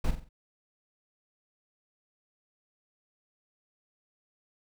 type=noise with echo; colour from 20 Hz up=brown; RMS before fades=-26 dBFS; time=0.04-0.11 s; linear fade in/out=5 ms; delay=45 ms; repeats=4; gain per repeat=-8 dB; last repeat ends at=0.29 s; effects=none